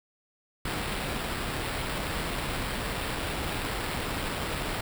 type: noise with sample-and-hold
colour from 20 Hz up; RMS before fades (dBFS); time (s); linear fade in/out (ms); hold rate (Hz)
pink; -32; 0.65-4.81; 5; 6300
effects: none